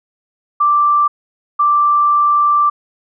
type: tone pair in turn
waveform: sine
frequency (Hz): 1174.7 / 1174.7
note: D6 / D6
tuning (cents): 0 / 0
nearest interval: unison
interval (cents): 0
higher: neither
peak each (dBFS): -9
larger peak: neither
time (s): 0.6-1.08 / 1.59-2.7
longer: second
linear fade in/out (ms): 10
effects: none